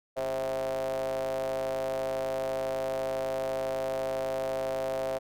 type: ring-modulated tone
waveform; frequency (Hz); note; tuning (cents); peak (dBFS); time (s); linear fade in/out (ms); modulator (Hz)
square; 63; B1; +35; -27; 0.16-5.19; 20; 593
effects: none